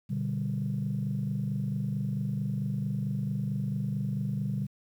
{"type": "chord", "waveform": "sine", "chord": "G major", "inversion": "first", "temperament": "just", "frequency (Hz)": [122.5, 147, 196], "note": ["B2", "D3", "G3"], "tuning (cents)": [-14, 2, 0], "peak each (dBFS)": -32, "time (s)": [0.09, 4.67], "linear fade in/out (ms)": 20, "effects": ["tanh soft clip ceiling -21 dBFS", "10-bit"]}